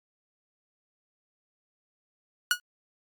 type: tone with exponential decay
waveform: sawtooth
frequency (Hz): 1456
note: F#6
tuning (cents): -28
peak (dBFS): -14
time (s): 2.51-2.6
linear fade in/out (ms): 1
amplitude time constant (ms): 19
effects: Opus 48 kbps